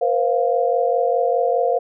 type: chord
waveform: sine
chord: Bb suspended second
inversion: none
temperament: equal with one note detuned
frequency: 478.4 / 523.3 / 698.5 Hz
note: Bb4 / C5 / F5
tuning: +45 / 0 / 0 cents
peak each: -20 dBFS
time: 0.01-1.79 s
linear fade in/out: 10 ms
effects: none